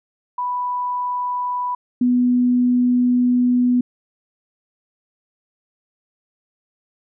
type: tone pair in turn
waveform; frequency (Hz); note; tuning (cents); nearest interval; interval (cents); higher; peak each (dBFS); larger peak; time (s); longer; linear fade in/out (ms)
sine; 987.8 / 246.9; B5 / B3; 0 / 0; 2 octaves; 2400; first; -20 / -13; second; 0.38-1.75 / 2.01-3.81; second; 5
effects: none